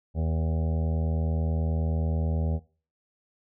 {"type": "harmonic tone with a mistuned harmonic", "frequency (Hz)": 80, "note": "D#2", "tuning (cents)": 49, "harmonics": [1, 2, 3, 5, 6, 7, 8, 9, 10], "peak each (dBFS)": [-25, -31, -37, -43, -43, -41, -47, -48, -49], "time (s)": [0.14, 2.6], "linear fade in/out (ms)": 50, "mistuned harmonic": 5, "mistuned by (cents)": -41, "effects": ["noise-tail reverb RT60 0.4 s tail -19 dB re dry"]}